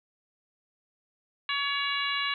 harmonic tone, 564 Hz, C#5, 30 cents sharp, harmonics 2 / 3 / 4 / 5 / 6 / 7, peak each -33 / -34 / -33 / -33 / -37 / -36 dBFS, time 1.49-2.34 s, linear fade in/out 2 ms, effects none

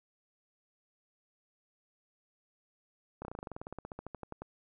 slowing click train, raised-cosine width 1 ms, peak -27 dBFS, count 22, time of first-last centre 3.22-4.42 s, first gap 30 ms, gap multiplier 1.06, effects none

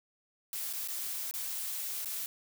blue noise with dropouts, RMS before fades -37 dBFS, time 0.53-2.26 s, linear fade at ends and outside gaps 0 ms, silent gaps 0.728-0.735 / 0.875-0.885 / 1.311-1.339 / 2.047-2.057 s, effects none

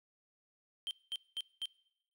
triangle tone bursts, 3136 Hz, G7, in tune, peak -34 dBFS, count 4, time 0.87-1.656 s, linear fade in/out 0 ms, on 39 ms, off 210 ms, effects noise-tail reverb RT60 0.8 s tail -23 dB re dry

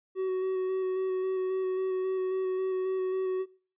triangle tone with vibrato, 375.1 Hz, F#4, 24 cents sharp, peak -25 dBFS, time 0.15-3.46 s, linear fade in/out 50 ms, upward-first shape square, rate 3.7 Hz, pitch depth 12 cents each way, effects noise-tail reverb RT60 0.4 s tail -21 dB re dry + resampled to 8000 Hz

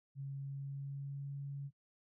sine tone with pitch glide, 137.9 to 140.15 Hz, C#3 to C#3, -9 to +19 cents, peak -40 dBFS, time 0.15-1.71 s, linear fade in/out 50 ms, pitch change +28 cents, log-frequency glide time 0.34-1.34 s, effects noise-tail reverb RT60 0.1 s tail -20 dB re dry

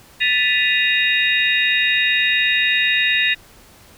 sine tone cluster, 1756 / 1979 / 2493 / 2788 / 3748 Hz, A6 / B6 / D#7 / F7 / A#7, -4 / +3 / +3 / -4 / +9 cents, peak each -21 dBFS, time 0.2-3.35 s, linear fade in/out 20 ms, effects pink hiss -47 dBFS RMS until 3.97 s

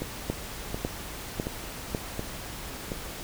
two click trains, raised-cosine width 2 ms, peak -14 / -17 dBFS, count 4 / 5, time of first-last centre 0.3-1.948 / 0.02-2.919 s, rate 1.82 / 1.38 Hz, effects added 50 Hz sine -46 dBFS peak until 3.23 s + pink hiss -39 dBFS RMS until 3.23 s

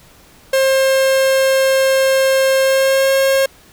45% pulse tone with pitch glide, 533 to 539.5 Hz, C5 to C#5, +32 to -47 cents, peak -11 dBFS, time 0.53-3.46 s, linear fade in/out 5 ms, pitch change +21 cents, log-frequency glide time 2.61-3.12 s, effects pink hiss -46 dBFS RMS until 3.72 s

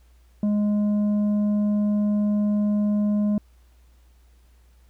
triangle tone with tanh clipping, 207.7 Hz, G#3, in tune, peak -20 dBFS, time 0.43-3.38 s, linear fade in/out 2 ms, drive 10 dB, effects added 60 Hz sine -52 dBFS peak until 4.89 s + pink hiss -65 dBFS RMS until 4.89 s

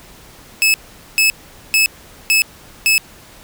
sawtooth tone bursts, 2600 Hz, E7, 24 cents flat, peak -7 dBFS, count 5, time 0.62-2.98 s, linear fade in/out 0 ms, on 120 ms, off 440 ms, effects pink hiss -42 dBFS RMS until 3.43 s

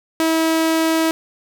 sawtooth tone, 323.2 Hz, E4, 34 cents flat, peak -11 dBFS, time 0.2-1.11 s, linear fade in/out 0 ms, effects none

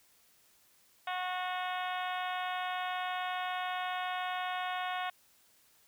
harmonic tone, 365.4 Hz, F#4, 22 cents flat, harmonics 2 / 3 / 4 / 5 / 6 / 7 / 8 / 9 / 10, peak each -36 / -40 / -42 / -44 / -46 / -47 / -48 / -49 / -50 dBFS, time 1.07-5.1 s, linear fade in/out 5 ms, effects white hiss -66 dBFS RMS until 5.87 s

